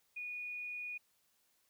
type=tone; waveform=sine; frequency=2458 Hz; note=D#7; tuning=22 cents flat; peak=-40 dBFS; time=0.16-0.98 s; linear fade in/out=10 ms; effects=white hiss -75 dBFS RMS until 1.69 s